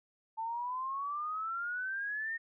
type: exponential sweep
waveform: sine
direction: up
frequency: 882 to 1850 Hz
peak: -34 dBFS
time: 0.37-2.38 s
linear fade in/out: 20 ms
effects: none